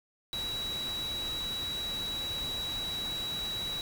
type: tone in noise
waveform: sine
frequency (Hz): 3897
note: B7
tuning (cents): -24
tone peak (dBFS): -33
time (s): 0.33-3.81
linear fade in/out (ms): 0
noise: pink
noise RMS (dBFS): -42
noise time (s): 0.33-3.81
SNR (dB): +6
effects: none